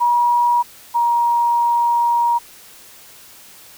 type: tone pair in turn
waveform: sine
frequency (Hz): 959 / 945.8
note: A#5 / A#5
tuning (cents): +49 / +25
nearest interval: unison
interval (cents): 24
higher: first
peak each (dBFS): -12 / -13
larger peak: first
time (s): 0-0.63 / 0.94-2.39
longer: second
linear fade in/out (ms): 20
effects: white hiss -43 dBFS RMS until 3.77 s